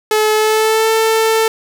sawtooth tone with pitch glide, 430 to 444.9 Hz, A4 to A4, -40 to +19 cents, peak -7 dBFS, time 0.11-1.48 s, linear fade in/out 2 ms, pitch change +59 cents, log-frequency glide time 0.34-0.9 s, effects none

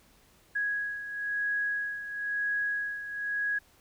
sine beating tone pair, 1661.2 / 1662.2 Hz, G#6 / G#6, 0 / +1 cents, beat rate 1 Hz, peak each -30 / -36 dBFS, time 0.55-3.59 s, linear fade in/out 10 ms, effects pink hiss -62 dBFS RMS until 3.8 s

